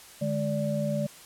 sine tone cluster, 149.7 / 209.7 / 583 Hz, D3 / G#3 / D5, +33 / +17 / -13 cents, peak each -30 dBFS, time 0.21-1.07 s, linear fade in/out 10 ms, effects white hiss -49 dBFS RMS until 1.25 s + low-pass 12000 Hz 12 dB/octave

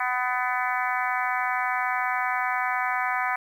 harmonic tone, 250.3 Hz, B3, 23 cents sharp, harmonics 3 / 4 / 5 / 6 / 7 / 8 / 9, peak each -29 / -30 / -31 / -32 / -32 / -33 / -34 dBFS, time 0-3.36 s, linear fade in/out 5 ms, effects 9-bit

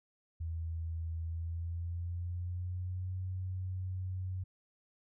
sine tone with pitch glide, 82.1 to 92.69 Hz, E2 to F#2, -6 to +4 cents, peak -35 dBFS, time 0.4-4.44 s, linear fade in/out 10 ms, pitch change +210 cents, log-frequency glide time 1.23-3.17 s, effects none

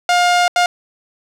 sawtooth tone bursts at uneven times, 709 Hz, F5, 26 cents sharp, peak -7 dBFS, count 2, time 0.09-0.48 / 0.56-0.66 s, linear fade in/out 2 ms, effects low-pass 7000 Hz 12 dB/octave + 8-bit

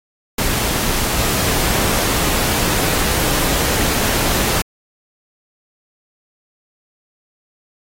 pink noise, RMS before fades -18 dBFS, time 0.38-4.62 s, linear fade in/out 5 ms, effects AAC 48 kbps

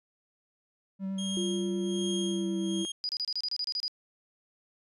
triangle tone with vibrato, 192.7 Hz, G3, 29 cents flat, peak -29 dBFS, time 0.99-2.86 s, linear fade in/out 50 ms, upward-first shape sine, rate 9.3 Hz, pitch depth 13 cents each way
sawtooth tone with tremolo, 3245 Hz, G#7, 41 cents flat, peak -30 dBFS, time 1.18-2.92 s, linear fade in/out 5 ms, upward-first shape sine, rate 1.3 Hz, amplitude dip 80%
sine tone with pitch glide, 349.2 to 331.3 Hz, F4 to E4, 0 to +9 cents, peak -31 dBFS, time 1.37-2.85 s, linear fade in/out 0 ms, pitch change -91 cents, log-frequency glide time 2.05-2.65 s
sine tone bursts, 4914 Hz, D#8, 22 cents flat, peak -29 dBFS, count 11, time 3.04-3.88 s, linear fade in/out 0 ms, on 50 ms, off 29 ms
effects resampled to 24000 Hz

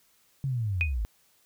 sine linear sweep, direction down, 140.7 to 48.47 Hz, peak -26 dBFS, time 0.44-1.05 s, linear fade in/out 0 ms
sine tone with exponential decay, 2489 Hz, D#7, in tune, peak -20 dBFS, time 0.81-0.94 s, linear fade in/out 0 ms, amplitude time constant 27 ms
effects white hiss -65 dBFS RMS until 1.45 s

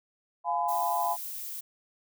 sine chord, F diminished, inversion none, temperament just, 698.5 / 838.1 / 1005.8 Hz, F5 / Ab5 / Cb6, 0 / +16 / +31 cents, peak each -30 dBFS, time 0.44-1.17 s, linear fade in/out 50 ms
violet noise, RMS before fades -38 dBFS, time 0.68-1.61 s, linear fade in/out 10 ms
effects none

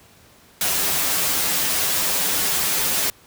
white noise with comb filter, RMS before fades -21 dBFS, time 0.61-3.1 s, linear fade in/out 2 ms, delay 8.6 ms, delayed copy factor -0.95, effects pink hiss -51 dBFS RMS until 3.26 s + high-pass 60 Hz 12 dB/octave

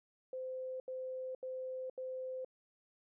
sine tone bursts, 516 Hz, C5, 24 cents flat, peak -39 dBFS, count 4, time 0.33-2.447 s, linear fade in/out 2 ms, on 470 ms, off 79 ms, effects none

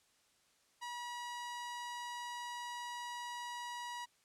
sawtooth tone, 965 Hz, B5, 40 cents flat, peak -38 dBFS, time 0.81-4.06 s, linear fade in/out 20 ms, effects white hiss -72 dBFS RMS until 4.24 s + low-pass 9000 Hz 12 dB/octave

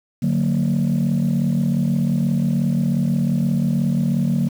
sine chord, D augmented, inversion none, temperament just, 146.83 / 183.54 / 229.4 Hz, D3 / F#3 / A#3, 0 / -14 / -28 cents, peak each -19 dBFS, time 0.22-4.49 s, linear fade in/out 10 ms, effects tanh soft clip ceiling -12 dBFS + 7-bit

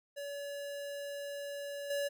square tone with level steps, 569 Hz, C#5, 45 cents sharp, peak -40 / -33 dBFS, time 0.16-2.09 s, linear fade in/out 20 ms, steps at 1.9 s, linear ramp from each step 5 ms, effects none

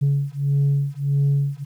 sine beating tone pair, 140 / 141.6 Hz, C#3 / C#3, +18 / +37 cents, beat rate 1.6 Hz, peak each -19 / -19 dBFS, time 0.01-1.65 s, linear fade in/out 20 ms, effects tanh soft clip ceiling -13 dBFS + 9-bit

